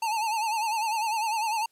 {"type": "tone with vibrato", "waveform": "square", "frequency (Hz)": 880, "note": "A5", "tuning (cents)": 0, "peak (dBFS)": -26, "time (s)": [0.02, 1.66], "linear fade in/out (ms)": 5, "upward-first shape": "sine", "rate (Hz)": 10, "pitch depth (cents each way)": 87, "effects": ["white hiss -69 dBFS RMS until 1.71 s", "low-pass 12000 Hz 12 dB/octave"]}